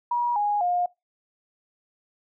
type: tone with pitch steps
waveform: sine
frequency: 960 / 826.1 / 710.9 Hz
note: B5 / G#5 / F5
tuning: -49 / -9 / +31 cents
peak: -21 dBFS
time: 0.11-0.86 s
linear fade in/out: 5 ms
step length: 250 ms
effects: noise-tail reverb RT60 0.2 s tail -22 dB re dry